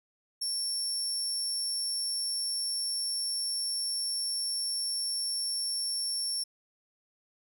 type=tone; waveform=30% pulse; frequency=5450 Hz; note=F8; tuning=43 cents flat; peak=-26 dBFS; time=0.41-6.44 s; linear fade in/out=10 ms; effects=none